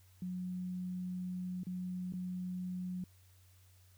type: tone with dropouts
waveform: sine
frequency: 182 Hz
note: F#3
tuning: 28 cents flat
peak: -37 dBFS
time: 0.22-3.04 s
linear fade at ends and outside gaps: 2 ms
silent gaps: 1.634-1.668 / 2.124-2.136 s
effects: added 92 Hz sine -61 dBFS peak until 3.97 s + white hiss -69 dBFS RMS until 3.97 s